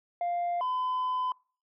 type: tone pair in turn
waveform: sine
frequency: 698.5 / 1012.3 Hz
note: F5 / B5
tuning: 0 / +42 cents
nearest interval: tritone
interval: 642 cents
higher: second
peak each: -25 dBFS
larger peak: neither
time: 0.21-0.61 / 0.61-1.32 s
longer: second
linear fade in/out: 2 ms
effects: noise-tail reverb RT60 0.4 s tail -26 dB re dry + tanh soft clip ceiling -26 dBFS